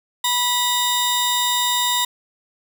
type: tone pair together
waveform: sawtooth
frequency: 980 / 3700 Hz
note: B5 / A#7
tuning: -14 / -14 cents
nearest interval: octave + major seventh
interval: 2300 cents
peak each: -17 dBFS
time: 0.24-2.05 s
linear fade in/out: 5 ms
effects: none